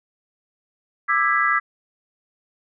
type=chord; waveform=sine; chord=E dominant seventh; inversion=third; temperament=just; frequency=1186.7 / 1318.5 / 1648.1 / 1977.8 Hz; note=D6 / E6 / G#6 / B6; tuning=+18 / 0 / -14 / +2 cents; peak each=-22 dBFS; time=1.08-1.6 s; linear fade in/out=20 ms; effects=none